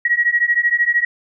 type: beating tone pair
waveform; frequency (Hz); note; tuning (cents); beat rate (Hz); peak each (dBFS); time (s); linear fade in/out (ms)
sine; 1900 / 1913; A#6 / A#6; +33 / +44; 13; -17 / -16; 0.05-1.05; 5
effects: none